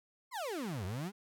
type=exponential two-way sweep; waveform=35% pulse; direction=down then up; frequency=1108.7 to 87.31 to 214.9 Hz; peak=-35 dBFS; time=0.31-1.12 s; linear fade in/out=50 ms; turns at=0.85 s; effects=none